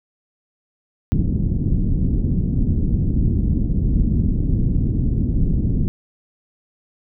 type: low-pass noise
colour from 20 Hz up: pink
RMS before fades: -18 dBFS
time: 1.12-5.88 s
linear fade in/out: 0 ms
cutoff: 260 Hz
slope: 24 dB/octave
effects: none